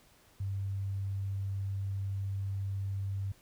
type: tone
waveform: sine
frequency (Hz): 98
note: G2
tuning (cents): 0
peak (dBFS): -32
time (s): 0.4-3.32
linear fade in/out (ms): 5
effects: pink hiss -63 dBFS RMS until 3.41 s